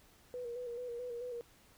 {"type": "tone with vibrato", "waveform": "sine", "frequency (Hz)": 484.4, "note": "B4", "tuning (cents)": -34, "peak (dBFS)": -39, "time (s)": [0.34, 1.41], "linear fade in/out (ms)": 0, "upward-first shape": "square", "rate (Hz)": 4.6, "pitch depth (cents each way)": 39, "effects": ["pink hiss -64 dBFS RMS until 1.77 s"]}